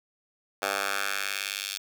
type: tone with high-pass filter sweep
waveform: 10% pulse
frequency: 99.1 Hz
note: G2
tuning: 19 cents sharp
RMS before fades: -31 dBFS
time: 0.62-1.78 s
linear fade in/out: 5 ms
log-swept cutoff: 800 to 3700 Hz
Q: 1.3
effects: none